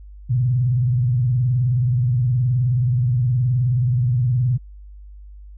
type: tone with vibrato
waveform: sine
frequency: 123.47 Hz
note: B2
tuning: in tune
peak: -15 dBFS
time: 0.29-4.58 s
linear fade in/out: 20 ms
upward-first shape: triangle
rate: 19 Hz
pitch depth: 180 cents each way
effects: added 50 Hz sine -37 dBFS peak until 5.57 s